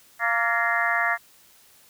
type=harmonic tone with a mistuned harmonic; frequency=231.5 Hz; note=A#3; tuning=12 cents flat; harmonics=3 / 4 / 5 / 6 / 7 / 8 / 9; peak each=-28 / -32 / -29 / -28 / -27 / -26 / -30 dBFS; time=0.19-1.18 s; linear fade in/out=50 ms; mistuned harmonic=7; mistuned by=+77 cents; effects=white hiss -55 dBFS RMS until 1.89 s